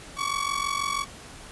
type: ring-modulated tone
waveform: sawtooth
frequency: 1128 Hz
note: C#6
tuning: 30 cents sharp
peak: -19 dBFS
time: 0.16-1.06 s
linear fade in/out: 50 ms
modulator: 23.1 Hz
effects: pink hiss -44 dBFS RMS until 1.51 s + resampled to 24000 Hz